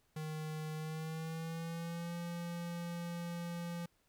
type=tone with pitch glide; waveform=square; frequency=155.56 to 171.61 Hz; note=D#3 to F3; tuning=0 to -30 cents; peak=-40 dBFS; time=0.16-3.86 s; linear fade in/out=5 ms; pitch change=+170 cents; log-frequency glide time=0.75-2.15 s; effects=pink hiss -75 dBFS RMS until 4.08 s